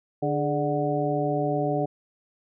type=harmonic tone with a mistuned harmonic; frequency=147.5 Hz; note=D3; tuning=8 cents sharp; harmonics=1 / 2 / 3 / 4 / 5; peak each=-29 / -29 / -29 / -29 / -29 dBFS; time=0.22-1.86 s; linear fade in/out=10 ms; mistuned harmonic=3; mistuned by=-86 cents; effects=none

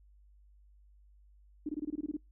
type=tone bursts; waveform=sine; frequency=299.9 Hz; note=D4; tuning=36 cents sharp; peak=-32 dBFS; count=10; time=1.66-2.168 s; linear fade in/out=5 ms; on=31 ms; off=22 ms; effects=noise-tail reverb RT60 0.2 s tail -25 dB re dry + added 50 Hz sine -58 dBFS peak until 2.31 s

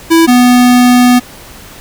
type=tone pair in turn; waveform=square; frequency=329.6 / 246.9 Hz; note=E4 / B3; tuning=0 / 0 cents; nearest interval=perfect fourth; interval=500 cents; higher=first; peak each=-4 dBFS; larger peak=neither; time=0.1-0.27 / 0.27-1.2 s; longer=second; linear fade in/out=20 ms; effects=pink hiss -33 dBFS RMS until 1.8 s

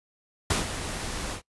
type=noise with ADSR envelope; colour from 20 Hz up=pink; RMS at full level=-23 dBFS; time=0.5-1.42 s; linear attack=5 ms; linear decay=150 ms; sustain=-10 dB; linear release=93 ms; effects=noise-tail reverb RT60 0.1 s tail -21 dB re dry + resampled to 24000 Hz

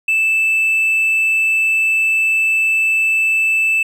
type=tone; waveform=triangle; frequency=2637 Hz; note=E7; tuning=in tune; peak=-10 dBFS; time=0.08-3.83 s; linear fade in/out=5 ms; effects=tanh soft clip ceiling -6 dBFS

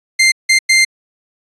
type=tone bursts at uneven times; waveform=sawtooth; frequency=2093 Hz; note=C7; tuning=in tune; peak=-4 dBFS; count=3; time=0.19-0.32 / 0.49-0.59 / 0.69-0.85 s; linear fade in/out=10 ms; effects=resampled to 22050 Hz

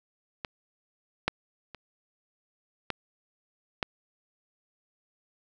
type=clicks; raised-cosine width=0.3 ms; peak=-17 / -8 / -26 / -13 / -11 dBFS; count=5; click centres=0.448 / 1.28 / 1.747 / 2.903 / 3.828 s; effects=none

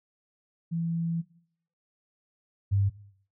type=tone pair in turn; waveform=sine; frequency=166.9 / 99.24 Hz; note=E3 / G2; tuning=+22 / +22 cents; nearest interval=major sixth; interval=900 cents; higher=first; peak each=-27 / -21 dBFS; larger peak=second; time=0.71-1.22 / 2.71-2.9 s; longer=first; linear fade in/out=20 ms; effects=noise-tail reverb RT60 0.6 s tail -18 dB re dry

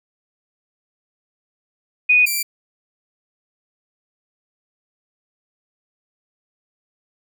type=tone pair in turn; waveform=sine / 5% pulse; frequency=2478 / 2351 Hz; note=D#7 / D7; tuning=-8 / +1 cents; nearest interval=minor second; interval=91 cents; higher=first; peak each=-10 dBFS; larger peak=neither; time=2.09-2.26 / 2.26-2.43 s; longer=neither; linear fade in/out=10 ms; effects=none

